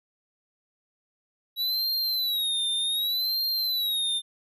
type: tone with vibrato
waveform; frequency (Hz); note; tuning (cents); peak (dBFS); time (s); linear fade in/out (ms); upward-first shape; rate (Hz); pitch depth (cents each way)
square; 3890; B7; -27; -25; 1.56-4.22; 50; sine; 0.66; 130
effects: none